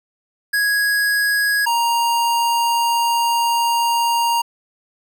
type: tone pair in turn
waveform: square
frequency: 1661.2 / 936.1 Hz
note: G#6 / A#5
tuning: 0 / +7 cents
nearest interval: minor seventh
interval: 993 cents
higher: first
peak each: -16 dBFS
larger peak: neither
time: 0.53-1.66 / 1.66-4.42 s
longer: second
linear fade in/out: 10 ms
effects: none